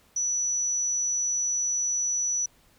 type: tone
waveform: sine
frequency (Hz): 5920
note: F#8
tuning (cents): 0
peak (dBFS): -24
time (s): 0.16-2.46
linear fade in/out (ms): 5
effects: pink hiss -61 dBFS RMS until 2.78 s